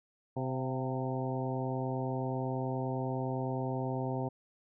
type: harmonic tone with a mistuned harmonic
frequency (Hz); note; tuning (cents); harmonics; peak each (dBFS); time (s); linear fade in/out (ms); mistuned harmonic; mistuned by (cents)
129.9; C3; -12; 1 / 2 / 3 / 4 / 5 / 6 / 7; -35 / -38 / -40 / -41 / -42 / -43 / -43; 0.36-4.29; 10; 5; +49
effects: none